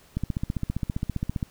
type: click train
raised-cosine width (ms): 5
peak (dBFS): -14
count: 20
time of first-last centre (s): 0.17-1.428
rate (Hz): 15.1
effects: pink hiss -56 dBFS RMS until 1.5 s